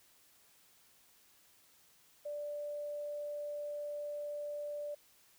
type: tone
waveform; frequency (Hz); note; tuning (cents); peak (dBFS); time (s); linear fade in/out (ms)
sine; 587; D5; -1; -38; 2.25-4.95; 10
effects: white hiss -66 dBFS RMS until 5.38 s